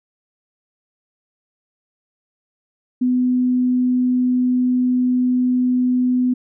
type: tone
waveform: sine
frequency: 250.7 Hz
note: B3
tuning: 26 cents sharp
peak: -14 dBFS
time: 3.01-6.34 s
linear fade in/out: 10 ms
effects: none